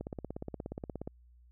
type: click train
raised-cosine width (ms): 2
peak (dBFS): -25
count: 19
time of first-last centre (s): 0.01-1.075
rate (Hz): 16.9
effects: added 60 Hz sine -57 dBFS peak until 1.51 s